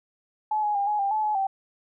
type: tone with pitch steps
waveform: sine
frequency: 856 / 836 / 802 / 839 / 794 / 862 / 849 / 777 Hz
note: A5 / G#5 / G5 / G#5 / G5 / A5 / G#5 / G5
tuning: -48 / +11 / +39 / +17 / +22 / -36 / +38 / -16 cents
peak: -22 dBFS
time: 0.51-1.47 s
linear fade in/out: 5 ms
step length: 120 ms
effects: none